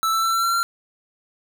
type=tone with pitch steps; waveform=square; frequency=1318.5 / 1329.2 / 1340 / 1350.9 / 1361.8 / 1372.9 Hz; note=E6 / E6 / E6 / E6 / F6 / F6; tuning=0 / +14 / +28 / +42 / -44 / -30 cents; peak=-19 dBFS; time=0.03-0.63 s; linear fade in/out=0 ms; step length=100 ms; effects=none